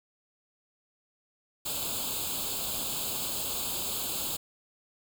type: noise with comb filter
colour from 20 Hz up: white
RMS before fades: -33 dBFS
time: 1.65-4.37 s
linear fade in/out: 10 ms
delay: 0.26 ms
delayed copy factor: +0.9
effects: none